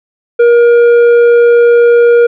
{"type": "tone with tanh clipping", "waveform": "triangle", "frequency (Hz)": 474, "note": "A#4", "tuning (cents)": 29, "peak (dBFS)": -4, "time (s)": [0.39, 2.27], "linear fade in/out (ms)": 10, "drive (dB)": 11, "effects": []}